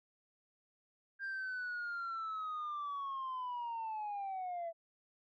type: linear sweep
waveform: sine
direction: down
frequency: 1600 to 659.3 Hz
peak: -36 dBFS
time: 1.19-4.73 s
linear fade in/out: 50 ms
effects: tanh soft clip ceiling -36 dBFS